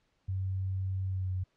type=tone with pitch glide; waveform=sine; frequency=94.9 to 92.63 Hz; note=F#2 to F#2; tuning=+44 to +2 cents; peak=-30 dBFS; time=0.28-1.44 s; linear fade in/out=10 ms; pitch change=-42 cents; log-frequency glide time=1.07-1.32 s; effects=pink hiss -74 dBFS RMS until 1.56 s + low-pass 5000 Hz 12 dB/octave